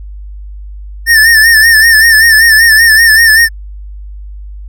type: tone with vibrato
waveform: square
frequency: 1794 Hz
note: A6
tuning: 33 cents sharp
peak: -3 dBFS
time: 1.06-3.49 s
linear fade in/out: 50 ms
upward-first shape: sine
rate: 5.2 Hz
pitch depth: 65 cents each way
effects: added 50 Hz sine -23 dBFS peak until 4.68 s